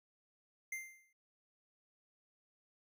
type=tone with exponential decay; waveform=square; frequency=2093 Hz; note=C7; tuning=in tune; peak=-38 dBFS; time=0.72-1.13 s; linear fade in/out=5 ms; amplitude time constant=89 ms; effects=none